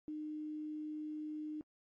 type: tone with quantisation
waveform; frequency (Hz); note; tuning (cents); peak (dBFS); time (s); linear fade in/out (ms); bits
sine; 305.2; D#4; -33; -40; 0.08-1.61; 0; 10
effects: low-pass 2000 Hz 12 dB/octave + AAC 32 kbps